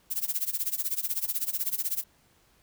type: noise with tremolo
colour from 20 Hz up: violet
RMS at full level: -27 dBFS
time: 0.1-2.04 s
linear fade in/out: 20 ms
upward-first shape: sine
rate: 16 Hz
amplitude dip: 90%
effects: pink hiss -64 dBFS RMS until 2.62 s